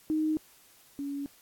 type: tone pair in turn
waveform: sine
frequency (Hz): 311.1 / 281.7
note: D#4 / C#4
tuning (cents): 0 / +28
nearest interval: major second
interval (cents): 172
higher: first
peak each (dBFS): -25 / -32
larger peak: first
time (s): 0.1-0.37 / 0.99-1.26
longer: neither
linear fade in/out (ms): 0
effects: white hiss -59 dBFS RMS until 1.41 s + AAC 64 kbps